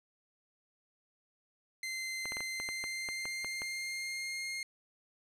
sawtooth tone with pitch glide, 2075 to 2130 Hz, C7 to C7, -15 to +30 cents, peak -33 dBFS, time 1.83-4.63 s, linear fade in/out 2 ms, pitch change +45 cents, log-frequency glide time 2.45-4.46 s
clicks, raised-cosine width 0.5 ms, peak -27 dBFS, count 11, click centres 2.256 / 2.321 / 2.369 / 2.406 / 2.6 / 2.689 / 2.84 / 3.088 / 3.255 / 3.446 / 3.619 s
effects low-pass 10000 Hz 12 dB/octave

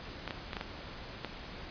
clicks, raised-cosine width 0.3 ms, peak -20 dBFS, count 6, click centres 0.277 / 0.308 / 0.532 / 0.568 / 0.611 / 1.247 s, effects pink hiss -45 dBFS RMS until 1.7 s + resampled to 11025 Hz

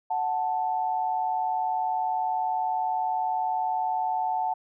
sine tone pair together, 740 / 880 Hz, F#5 / A5, 0 / 0 cents, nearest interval minor third, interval 300 cents, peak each -27 dBFS, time 0.1-4.54 s, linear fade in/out 10 ms, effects none

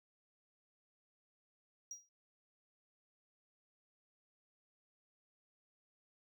triangle tone with exponential decay, 5730 Hz, F8, 44 cents sharp, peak -40 dBFS, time 1.91-2.09 s, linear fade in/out 2 ms, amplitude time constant 39 ms, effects none

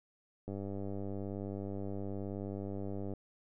click train, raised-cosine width 2 ms, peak -28 dBFS, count 264, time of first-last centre 0.48-3.137 s, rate 99 Hz, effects none

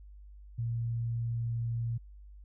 sine tone, 116.54 Hz, A#2, in tune, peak -30 dBFS, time 0.58-1.98 s, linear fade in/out 10 ms, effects added 50 Hz sine -48 dBFS peak until 2.44 s

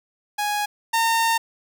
sawtooth tone pair in turn, 830 / 912.5 Hz, G#5 / A#5, -1 / -37 cents, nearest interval major second, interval 164 cents, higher second, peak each -18 / -14 dBFS, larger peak second, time 0.38-0.66 / 0.93-1.38 s, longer second, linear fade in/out 10 ms, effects none

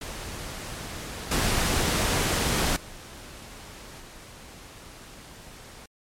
pink noise with level steps, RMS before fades -36 / -24 / -43 / -45 dBFS, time 0.01-5.86 s, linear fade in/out 5 ms, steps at 1.31 / 2.76 / 4 s, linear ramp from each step 5 ms, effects low-pass 11000 Hz 12 dB/octave + MP3 96 kbps

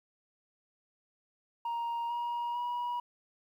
sine tone with pitch steps, 937 / 951.7 / 966.7 Hz, A#5 / A#5 / B5, +9 / +36 / -37 cents, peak -29 dBFS, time 1.65-3 s, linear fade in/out 5 ms, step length 450 ms, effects tanh soft clip ceiling -31 dBFS + 11-bit

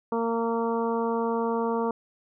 harmonic tone, 230 Hz, A#3, 23 cents flat, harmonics 1 / 2 / 3 / 4 / 5 / 6, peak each -29 / -27 / -36 / -31 / -35 / -44 dBFS, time 0.12-1.91 s, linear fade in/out 2 ms, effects none

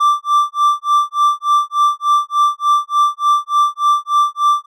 triangle tone with tremolo, 1174.7 Hz, D6, in tune, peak -6 dBFS, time 0-4.66 s, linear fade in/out 10 ms, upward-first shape sine, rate 3.4 Hz, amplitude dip 100%, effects none

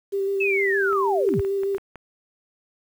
sine tone with vibrato, 393.3 Hz, G4, 6 cents sharp, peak -21 dBFS, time 0.12-1.78 s, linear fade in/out 20 ms, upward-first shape square, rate 6.5 Hz, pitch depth 14 cents each way
sine linear sweep, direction down, 2652 to 55.8 Hz, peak -21 dBFS, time 0.4-1.41 s, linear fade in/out 10 ms
clicks, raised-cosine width 0.5 ms, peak -24 dBFS, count 9, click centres 0.929 / 1.29 / 1.339 / 1.395 / 1.449 / 1.634 / 1.748 / 1.782 / 1.957 s
effects 8-bit

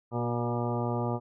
harmonic tone with a mistuned harmonic, 119.6 Hz, A#2, 45 cents sharp, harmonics 1 / 2 / 3 / 4 / 5 / 6 / 7 / 8 / 10, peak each -31 / -34 / -36 / -37 / -38 / -39 / -39 / -40 / -41 dBFS, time 0.11-1.2 s, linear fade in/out 50 ms, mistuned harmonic 3, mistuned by +19 cents, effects none

